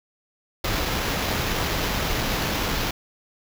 pink noise with sample-and-hold, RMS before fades -25 dBFS, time 0.64-2.91 s, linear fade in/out 5 ms, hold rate 8820 Hz, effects none

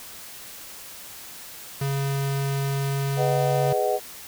square tone, 138.2 Hz, C#3, 5 cents flat, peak -24 dBFS, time 1.81-3.73 s, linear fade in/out 5 ms
sine chord, G# minor seventh, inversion none, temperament just, 415.3 / 498.4 / 623 / 747.5 Hz, G#4 / B4 / D#5 / F#5, 0 / +16 / +2 / +17 cents, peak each -26 dBFS, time 3.16-4 s, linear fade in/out 50 ms
effects white hiss -41 dBFS RMS until 4.27 s

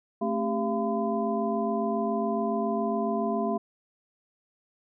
sine tone cluster, 220.4 / 267.6 / 396.1 / 682 / 1015 Hz, A3 / C4 / G4 / F5 / B5, +3 / +39 / +18 / -41 / +47 cents, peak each -29 / -35 / -31 / -30 / -35 dBFS, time 0.21-3.58 s, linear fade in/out 10 ms, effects none

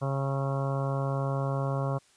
harmonic tone with a mistuned harmonic, 136.9 Hz, C#3, 21 cents flat, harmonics 1 / 2 / 3 / 4 / 5 / 6 / 7 / 8 / 9 / 10, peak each -28 / -40 / -39 / -35 / -39 / -44 / -43 / -39 / -47 / -46 dBFS, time 0.01-1.99 s, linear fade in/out 20 ms, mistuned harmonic 9, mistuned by +51 cents, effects white hiss -62 dBFS RMS until 2.16 s + resampled to 22050 Hz

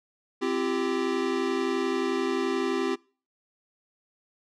square chord, C suspended fourth, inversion none, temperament equal with one note detuned, 261.6 / 340.5 / 392 Hz, C4 / F4 / G4, 0 / -44 / 0 cents, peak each -31 / -31 / -29 dBFS, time 0.41-2.96 s, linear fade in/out 20 ms, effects noise-tail reverb RT60 0.4 s tail -24 dB re dry + low-pass 5000 Hz 12 dB/octave

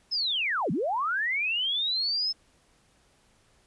sine linear two-way sweep, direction down then up, 5274 to 138.59 to 5274 Hz, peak -25 dBFS, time 0.11-2.33 s, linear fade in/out 20 ms, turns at 0.71 s, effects pink hiss -64 dBFS RMS until 3.66 s + resampled to 24000 Hz

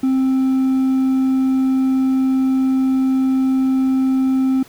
triangle tone with hard clipping, 263.2 Hz, C4, 10 cents sharp, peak -14 dBFS, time 0.03-4.63 s, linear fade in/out 5 ms, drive 5 dB, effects pink hiss -45 dBFS RMS until 4.68 s

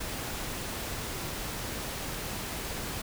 pink noise, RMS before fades -36 dBFS, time 0-3.02 s, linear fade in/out 10 ms, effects none

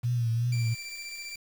sine tone with vibrato, 118.1 Hz, A#2, 23 cents sharp, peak -24 dBFS, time 0.03-0.75 s, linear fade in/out 20 ms, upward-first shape triangle, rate 2.7 Hz, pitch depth 73 cents each way
20% pulse tone with tremolo, 2349 Hz, D7, in tune, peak -32 dBFS, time 0.52-1.36 s, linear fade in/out 5 ms, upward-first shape sine, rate 15 Hz, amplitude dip 30%
effects 8-bit

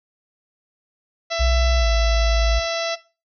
harmonic tone, 667 Hz, E5, 20 cents sharp, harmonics 1 / 2 / 3 / 4 / 5 / 6 / 7 / 8 / 9, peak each -24 / -31 / -31 / -33 / -34 / -32 / -36 / -34 / -36 dBFS, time 1.3-2.96 s, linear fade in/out 20 ms
sine tone with pitch glide, 61.9 to 55.15 Hz, B1 to A1, +5 to +5 cents, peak -16 dBFS, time 1.39-2.6 s, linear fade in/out 20 ms, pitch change -200 cents, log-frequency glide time 1.79-1.86 s
effects noise-tail reverb RT60 0.3 s tail -17 dB re dry

